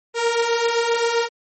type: beating tone pair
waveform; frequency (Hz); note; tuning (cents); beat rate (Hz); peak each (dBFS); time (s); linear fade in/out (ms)
sawtooth; 460.5 / 468.2; A#4 / A#4; -21 / +8; 7.7; -20 / -15; 0.14-1.29; 50
effects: MP3 32 kbps